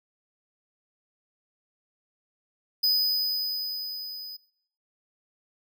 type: tone with level ramp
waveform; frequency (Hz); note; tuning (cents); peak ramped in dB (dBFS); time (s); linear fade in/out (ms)
square; 4995; D#8; +6; -20 to -38; 2.83-4.37; 10
effects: noise-tail reverb RT60 0.7 s tail -21 dB re dry